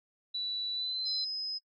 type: tone with pitch glide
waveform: sine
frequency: 3951 to 4086 Hz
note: B7 to C8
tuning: 0 to -42 cents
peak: -32 dBFS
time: 0.34-1.25 s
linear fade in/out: 10 ms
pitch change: +58 cents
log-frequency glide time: 0.73-1.04 s
type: tone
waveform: sine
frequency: 5070 Hz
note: D#8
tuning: 32 cents sharp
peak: -33 dBFS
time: 1.05-1.59 s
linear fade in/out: 20 ms
effects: noise-tail reverb RT60 0.1 s tail -24 dB re dry